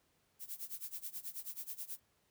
violet noise with tremolo, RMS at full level -42 dBFS, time 0.39-2 s, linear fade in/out 50 ms, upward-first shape sine, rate 9.3 Hz, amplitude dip 90%, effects pink hiss -75 dBFS RMS until 2.3 s + high-pass 60 Hz 12 dB/octave

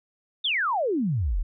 sine exponential sweep, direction down, 3729 to 33.51 Hz, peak -22 dBFS, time 0.44-1.43 s, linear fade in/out 10 ms, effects none

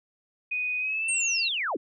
sine tone with pitch glide, 2489 to 2730 Hz, D#7 to F7, 0 to -40 cents, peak -26 dBFS, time 0.51-1.49 s, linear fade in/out 10 ms, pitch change +160 cents, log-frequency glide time 0.79-1.16 s
sine linear sweep, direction down, 8890 to 192 Hz, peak -26 dBFS, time 1.08-1.77 s, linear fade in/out 10 ms
effects none

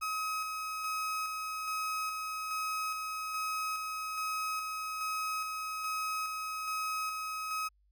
35% pulse tone with tremolo, 1271 Hz, D#6, 36 cents sharp, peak -31 dBFS, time 0.01-7.69 s, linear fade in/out 20 ms, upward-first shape square, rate 1.2 Hz, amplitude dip 30%, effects added 50 Hz sine -66 dBFS peak until 7.91 s

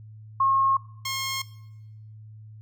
sine / 10% pulse tone pair in turn, 1081 / 1074.2 Hz, C#6 / C6, -44 / +45 cents, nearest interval unison, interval 11 cents, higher first, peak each -18 / -19 dBFS, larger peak first, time 0.4-0.77 / 1.05-1.42 s, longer neither, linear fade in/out 5 ms, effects noise-tail reverb RT60 0.9 s tail -19 dB re dry + added 108 Hz sine -42 dBFS peak until 2.61 s

